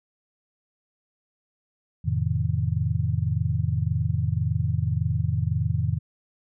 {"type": "chord", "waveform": "sine", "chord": "F dominant seventh", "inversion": "none", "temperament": "just", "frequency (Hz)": [87.31, 109.13, 130.96, 157.15], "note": ["F2", "A2", "C3", "Eb3"], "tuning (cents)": [0, -14, 2, 18], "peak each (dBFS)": [-27, -26, -28, -28], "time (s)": [2.04, 5.99], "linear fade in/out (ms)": 20, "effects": []}